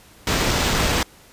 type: noise with sample-and-hold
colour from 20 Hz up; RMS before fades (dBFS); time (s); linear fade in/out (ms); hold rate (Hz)
pink; -20; 0.27-1.03; 2; 11025
effects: pink hiss -49 dBFS RMS until 1.32 s + resampled to 32000 Hz